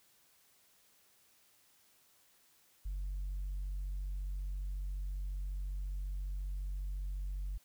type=tone; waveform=sine; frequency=47.28 Hz; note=F#1; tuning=38 cents sharp; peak=-34 dBFS; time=2.85-7.58 s; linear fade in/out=10 ms; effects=tanh soft clip ceiling -34 dBFS + white hiss -68 dBFS RMS until 7.64 s